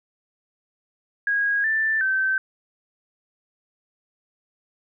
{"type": "tone with pitch steps", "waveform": "sine", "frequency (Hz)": [1643, 1770, 1546], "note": ["G#6", "A6", "G6"], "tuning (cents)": [-19, 10, -24], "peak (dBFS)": -19, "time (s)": [1.27, 2.38], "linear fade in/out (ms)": 2, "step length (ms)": 370, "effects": []}